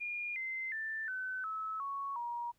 sine tone with pitch steps, 2422 / 2072 / 1773 / 1517 / 1297.9 / 1110.5 / 950.1 Hz, D#7 / C7 / A6 / F#6 / E6 / C#6 / A#5, -47 / -17 / +13 / +43 / -27 / +3 / +33 cents, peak -36 dBFS, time 0-2.52 s, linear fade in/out 20 ms, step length 360 ms, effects pink hiss -75 dBFS RMS until 2.58 s

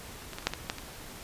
clicks, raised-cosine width 0.2 ms, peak -28 / -23 / -20 / -30 / -7 / -15 / -12 / -22 dBFS, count 8, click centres 0.223 / 0.333 / 0.385 / 0.426 / 0.47 / 0.536 / 0.699 / 0.784 s, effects pink hiss -45 dBFS RMS until 1.23 s + resampled to 32000 Hz

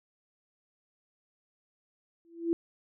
sine tone with exponential growth, 335.7 Hz, E4, 32 cents sharp, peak -21 dBFS, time 2.25-2.53 s, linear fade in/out 0 ms, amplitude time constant 59 ms, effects none

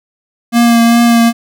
square tone with vibrato, 234 Hz, A#3, 7 cents sharp, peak -6 dBFS, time 0.52-1.33 s, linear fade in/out 50 ms, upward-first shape triangle, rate 2.5 Hz, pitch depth 20 cents each way, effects none

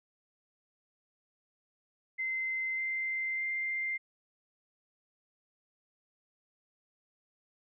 sine tone with pitch steps, 2069 / 2082 / 2095 Hz, C7 / C7 / C7, -20 / -9 / +2 cents, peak -31 dBFS, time 2.18-3.98 s, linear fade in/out 20 ms, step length 600 ms, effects none

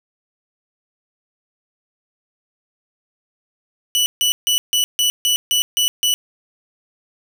sawtooth tone bursts, 2960 Hz, F#7, in tune, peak -11 dBFS, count 9, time 3.95-6.14 s, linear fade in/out 0 ms, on 110 ms, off 150 ms, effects none

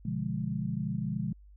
sine chord, B diminished seventh, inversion none, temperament equal, 123.47 / 146.83 / 174.61 / 207.7 Hz, B2 / D3 / F3 / Ab3, 0 / 0 / 0 / 0 cents, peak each -36 / -36 / -35 / -35 dBFS, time 0.05-1.33 s, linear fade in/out 5 ms, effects added 50 Hz sine -51 dBFS peak until 1.56 s

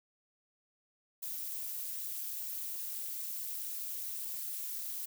violet noise with amplitude modulation, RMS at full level -36 dBFS, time 1.22-5.06 s, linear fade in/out 10 ms, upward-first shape sine, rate 260 Hz, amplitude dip 85%, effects none

